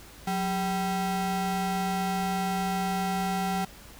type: ring-modulated tone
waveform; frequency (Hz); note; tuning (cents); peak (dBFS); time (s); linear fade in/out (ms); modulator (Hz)
square; 293.7; D4; 0; -24; 0.27-3.65; 5; 477
effects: added 52 Hz sine -53 dBFS peak until 3.99 s + pink hiss -49 dBFS RMS until 3.99 s